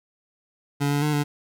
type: tone with pitch steps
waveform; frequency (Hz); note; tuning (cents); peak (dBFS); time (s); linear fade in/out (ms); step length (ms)
25% pulse; 142.9 / 144.2 / 149.9 / 145.9; D3 / D3 / D3 / D3; -47 / -31 / +36 / -11; -17; 0.8-1.24; 20; 110
effects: none